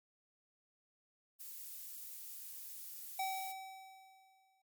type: noise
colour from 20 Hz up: violet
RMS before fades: -48 dBFS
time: 1.39-3.53 s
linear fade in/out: 20 ms
type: tone with exponential decay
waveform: square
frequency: 766 Hz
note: G5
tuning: 40 cents flat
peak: -35 dBFS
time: 3.19-4.62 s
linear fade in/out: 5 ms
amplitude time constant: 310 ms
effects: noise-tail reverb RT60 0.1 s tail -19 dB re dry + MP3 96 kbps